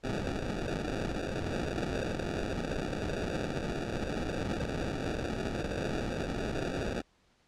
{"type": "noise with sample-and-hold", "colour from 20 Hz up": "white", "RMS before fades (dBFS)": -34, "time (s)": [0.03, 7.02], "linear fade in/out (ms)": 20, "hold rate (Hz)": 1050, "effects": ["pink hiss -68 dBFS RMS until 7.47 s", "low-pass 6000 Hz 12 dB/octave"]}